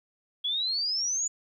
sine exponential sweep, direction up, 3322 to 6990 Hz, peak -26 dBFS, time 0.44-1.28 s, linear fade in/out 10 ms, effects 11-bit

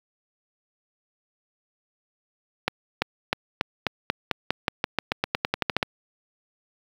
accelerating click train, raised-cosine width 0.3 ms, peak -5 dBFS, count 20, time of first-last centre 2.68-5.828 s, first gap 340 ms, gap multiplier 0.91, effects high-pass 80 Hz 12 dB/octave + 7-bit

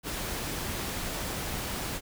pink noise, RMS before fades -34 dBFS, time 0.03-2.01 s, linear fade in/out 50 ms, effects none

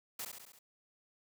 white noise with echo, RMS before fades -41 dBFS, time 0.19-0.25 s, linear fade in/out 5 ms, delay 68 ms, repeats 5, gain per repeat -4 dB, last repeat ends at 0.59 s, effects high-pass 100 Hz 12 dB/octave

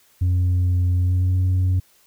sine tone with pitch glide, 89.9 to 92.05 Hz, F#2 to F#2, -49 to -8 cents, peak -13 dBFS, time 0.21-1.8 s, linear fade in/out 10 ms, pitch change +41 cents, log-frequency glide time 0.96-1.37 s, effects tanh soft clip ceiling -15 dBFS + white hiss -57 dBFS RMS until 2.06 s

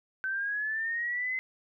sine linear sweep, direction up, 1528 to 2060 Hz, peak -29 dBFS, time 0.24-1.39 s, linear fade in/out 0 ms, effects none

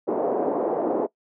pink band-pass noise, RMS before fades -24 dBFS, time 0.07-1.07 s, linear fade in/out 20 ms, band 300 to 740 Hz, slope 24 dB/octave, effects noise-tail reverb RT60 0.1 s tail -21 dB re dry

